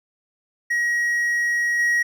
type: tone with level steps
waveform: triangle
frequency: 1900 Hz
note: A#6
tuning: 33 cents sharp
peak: -17 / -15 dBFS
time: 0.7-2.03 s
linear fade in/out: 10 ms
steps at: 1.79 s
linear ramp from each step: 2 ms
effects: none